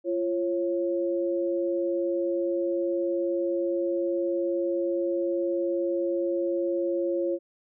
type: tone pair together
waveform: sine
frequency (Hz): 344 / 546.4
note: F4 / C#5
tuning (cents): -26 / -25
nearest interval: minor sixth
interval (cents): 801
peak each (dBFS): -26 / -28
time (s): 0.04-7.39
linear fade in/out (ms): 50
effects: none